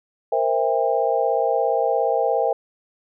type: chord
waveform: sine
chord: C dominant seventh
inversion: third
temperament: equal with one note detuned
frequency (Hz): 466.2 / 523.3 / 659.3 / 801.9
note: Bb4 / C5 / E5 / G5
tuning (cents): 0 / 0 / 0 / +39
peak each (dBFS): -23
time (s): 0.32-2.53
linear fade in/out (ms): 5
effects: none